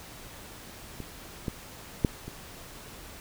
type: clicks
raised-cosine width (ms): 3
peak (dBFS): -24 / -17 / -8 / -26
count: 4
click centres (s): 1.003 / 1.482 / 2.048 / 2.28
effects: pink hiss -46 dBFS RMS until 3.2 s